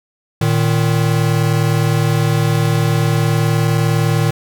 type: tone pair together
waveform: square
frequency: 114.05 / 153.7 Hz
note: A#2 / D#3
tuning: -37 / -21 cents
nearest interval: perfect fourth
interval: 516 cents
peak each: -16 dBFS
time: 0.41-4.31 s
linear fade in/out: 5 ms
effects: none